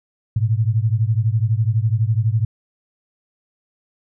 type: beating tone pair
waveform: sine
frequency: 106.5 / 118.5 Hz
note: G#2 / A#2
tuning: +44 / +29 cents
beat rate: 12 Hz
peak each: -17 / -19 dBFS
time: 0.36-2.45 s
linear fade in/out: 5 ms
effects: none